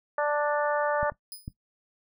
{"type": "harmonic tone", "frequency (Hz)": 294.4, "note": "D4", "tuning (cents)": 4, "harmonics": [2, 3, 4, 5, 6], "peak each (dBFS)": [-26, -30, -32, -34, -36], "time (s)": [0.18, 1.1], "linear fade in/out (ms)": 2}
{"type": "clicks", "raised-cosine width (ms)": 5, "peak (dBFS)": [-24, -33, -23], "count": 3, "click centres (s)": [1.03, 1.12, 1.479]}
{"type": "tone with exponential decay", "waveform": "10% pulse", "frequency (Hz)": 5000, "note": "D#8", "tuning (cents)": 8, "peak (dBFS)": -28, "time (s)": [1.32, 1.53], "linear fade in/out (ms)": 1, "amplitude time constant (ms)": 45}
{"effects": ["noise-tail reverb RT60 0.1 s tail -17 dB re dry"]}